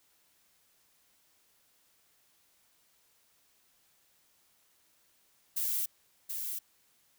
violet noise with echo, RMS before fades -32 dBFS, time 5.56-5.86 s, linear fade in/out 10 ms, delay 730 ms, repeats 1, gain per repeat -5 dB, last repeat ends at 6.59 s, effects white hiss -69 dBFS RMS until 7.18 s

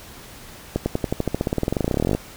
accelerating click train, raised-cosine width 2 ms, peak -7 dBFS, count 30, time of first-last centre 0.76-2.15 s, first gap 100 ms, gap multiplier 0.94, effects pink hiss -42 dBFS RMS until 2.36 s

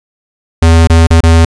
square tone with dropouts, 82.41 Hz, E2, in tune, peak -3 dBFS, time 0.62-1.45 s, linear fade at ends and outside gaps 5 ms, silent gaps 0.873-0.898 / 1.07-1.105 / 1.207-1.234 s, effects resampled to 22050 Hz

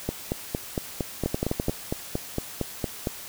two click trains, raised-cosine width 2 ms, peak -11 / -12 dBFS, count 6 / 14, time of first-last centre 1.26-1.684 / 0.09-3.072 s, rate 11.8 / 4.36 Hz, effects white hiss -40 dBFS RMS until 3.28 s

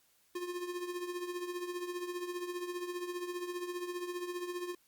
square tone with tremolo, 354.8 Hz, F4, 27 cents sharp, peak -35 dBFS, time 0.35-4.75 s, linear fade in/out 5 ms, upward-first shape triangle, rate 15 Hz, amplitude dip 70%, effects white hiss -70 dBFS RMS until 4.87 s + Opus 48 kbps

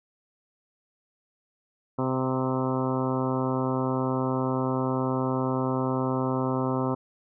harmonic tone with a mistuned harmonic, 130 Hz, C3, 11 cents flat, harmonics 1 / 2 / 3 / 4 / 5 / 6 / 7 / 8 / 9 / 10, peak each -30 / -28 / -32 / -33 / -37 / -38 / -36 / -36 / -40 / -39 dBFS, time 1.98-6.95 s, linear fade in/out 10 ms, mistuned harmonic 7, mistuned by +17 cents, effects none

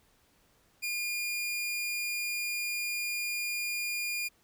sawtooth tone, 2420 Hz, D#7, 49 cents flat, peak -28 dBFS, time 0.82-4.29 s, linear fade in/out 20 ms, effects pink hiss -67 dBFS RMS until 4.43 s

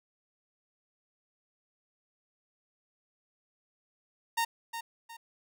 sawtooth tone with echo, 922 Hz, A#5, 19 cents flat, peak -23 dBFS, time 4.37-4.45 s, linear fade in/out 10 ms, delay 360 ms, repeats 2, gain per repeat -9 dB, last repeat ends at 5.17 s, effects none

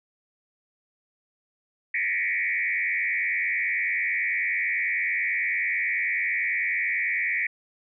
sine tone with frequency modulation, 2093 Hz, C7, in tune, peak -23 dBFS, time 1.94-7.47 s, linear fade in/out 5 ms, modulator 89.1 Hz, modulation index 3, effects none

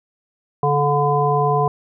harmonic tone, 144.8 Hz, D3, 24 cents flat, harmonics 1 / 3 / 5 / 7, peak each -20 / -20 / -20 / -20 dBFS, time 0.63-1.68 s, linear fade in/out 2 ms, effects none

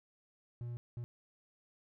triangle tone bursts at uneven times, 119.8 Hz, A#2, 48 cents sharp, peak -37 dBFS, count 2, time 0.61-0.77 / 0.97-1.04 s, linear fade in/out 0 ms, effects none

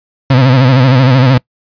35% pulse tone with vibrato, 129.8 Hz, C3, 13 cents flat, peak -3 dBFS, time 0.3-1.38 s, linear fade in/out 5 ms, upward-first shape sine, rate 13 Hz, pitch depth 96 cents each way, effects noise-tail reverb RT60 0.1 s tail -24 dB re dry + resampled to 11025 Hz

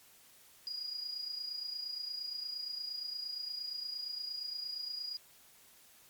sine tone with amplitude modulation, 4881 Hz, D#8, 34 cents flat, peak -35 dBFS, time 0.67-5.17 s, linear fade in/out 0 ms, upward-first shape sine, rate 28.6 Hz, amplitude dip 60%, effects white hiss -61 dBFS RMS until 6.09 s + MP3 96 kbps

